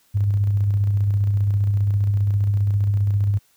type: tone with tremolo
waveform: sine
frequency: 101.2 Hz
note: G#2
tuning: 44 cents flat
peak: -15 dBFS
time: 0.14-3.39 s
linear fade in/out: 20 ms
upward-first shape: square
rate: 15 Hz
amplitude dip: 25%
effects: white hiss -60 dBFS RMS until 3.56 s